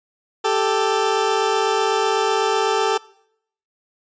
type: tone pair together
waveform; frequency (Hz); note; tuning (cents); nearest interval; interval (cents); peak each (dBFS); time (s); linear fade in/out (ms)
20% pulse; 392 / 440; G4 / A4; 0 / 0; major second; 200; -16 / -14; 0.44-2.98; 10
effects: noise-tail reverb RT60 0.7 s tail -22 dB re dry + resampled to 16000 Hz